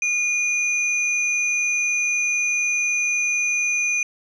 sine tone pair together, 2437 / 6141 Hz, D#7 / G8, -37 / -37 cents, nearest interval octave + major third, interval 1600 cents, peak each -19 / -25 dBFS, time 0.02-4.03 s, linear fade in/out 2 ms, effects tanh soft clip ceiling -12 dBFS

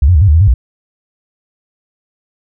sine tone with pitch steps, 68.6 / 90.3 / 73.7 / 100.5 / 74.7 / 82.1 / 101.2 / 61.2 Hz, C#2 / F#2 / D2 / G2 / D2 / E2 / G#2 / B1, -17 / -42 / +7 / +44 / +30 / -6 / -44 / -15 cents, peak -4 dBFS, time 0.02-0.54 s, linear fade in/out 5 ms, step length 65 ms, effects none

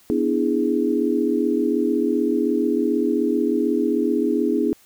sine chord, E dominant seventh, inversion second, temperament equal, 246.9 / 293.7 / 329.6 / 415.3 Hz, B3 / D4 / E4 / G#4, 0 / 0 / 0 / 0 cents, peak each -23 dBFS, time 0.1-4.73 s, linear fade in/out 0 ms, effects white hiss -54 dBFS RMS until 4.85 s

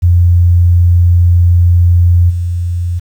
sine tone with level steps, 87.31 Hz, F2, in tune, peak -4 / -12 dBFS, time 0.02-3 s, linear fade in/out 20 ms, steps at 2.29 s, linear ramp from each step 20 ms, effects 7-bit

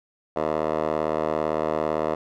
10% pulse tone with band-pass filter, 77.78 Hz, D#2, in tune, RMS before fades -25 dBFS, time 0.36-2.15 s, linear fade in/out 5 ms, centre 700 Hz, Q 3.7, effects none

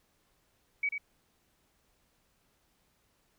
sine tone with echo, 2269 Hz, C#7, 40 cents sharp, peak -27 dBFS, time 0.83-0.89 s, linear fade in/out 5 ms, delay 91 ms, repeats 1, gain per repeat -6 dB, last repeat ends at 0.981 s, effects pink hiss -72 dBFS RMS until 3.38 s

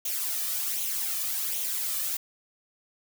blue noise with flanger, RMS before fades -30 dBFS, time 0.05-2.17 s, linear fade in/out 5 ms, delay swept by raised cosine 0.3 to 1.7 ms, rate 1.3 Hz, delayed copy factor +0.55, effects none

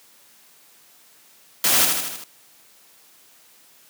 white noise with echo, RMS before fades -18 dBFS, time 1.64-1.85 s, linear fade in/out 2 ms, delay 78 ms, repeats 5, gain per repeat -4 dB, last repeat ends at 2.24 s, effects white hiss -53 dBFS RMS until 3.89 s + high-pass 150 Hz 12 dB/octave

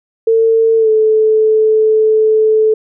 sine tone with pitch glide, 450.7 to 435.6 Hz, A4 to A4, +42 to -17 cents, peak -7 dBFS, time 0.27-2.74 s, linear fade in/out 5 ms, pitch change -59 cents, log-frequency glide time 0.79-0.89 s, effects none

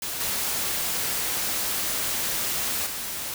white noise with level steps, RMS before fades -31 / -27 / -32 dBFS, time 0.02-3.34 s, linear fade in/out 2 ms, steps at 0.2 / 2.86 s, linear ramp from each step 5 ms, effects none

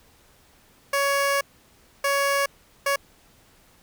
15% pulse tone bursts at uneven times, 559 Hz, C#5, 14 cents sharp, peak -14 dBFS, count 3, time 0.93-1.41 / 2.04-2.46 / 2.86-2.96 s, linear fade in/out 5 ms, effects pink hiss -57 dBFS RMS until 3.82 s

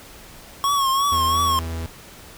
square tone with vibrato, 1100 Hz, C#6, 14 cents flat, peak -18 dBFS, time 0.64-1.59 s, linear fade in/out 0 ms, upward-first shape triangle, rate 2.9 Hz, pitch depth 74 cents each way
45% pulse tone, 82 Hz, E2, 9 cents flat, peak -26 dBFS, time 1.12-1.86 s, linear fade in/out 0 ms
effects pink hiss -43 dBFS RMS until 2.37 s

